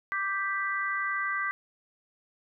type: chord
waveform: sine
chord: G major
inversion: second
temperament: equal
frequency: 1174.7 / 1568 / 1975.5 Hz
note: D6 / G6 / B6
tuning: 0 / 0 / 0 cents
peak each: -32 dBFS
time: 0.12-1.51 s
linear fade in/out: 0 ms
effects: none